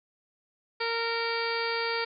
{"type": "harmonic tone", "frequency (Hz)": 461.6, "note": "A#4", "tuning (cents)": -17, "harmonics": [1, 2, 3, 4, 5, 6, 7, 8, 9, 10], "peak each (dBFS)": [-32, -35, -35, -37, -35, -44, -44, -44, -44, -36], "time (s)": [0.8, 2.05], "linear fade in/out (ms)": 10, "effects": []}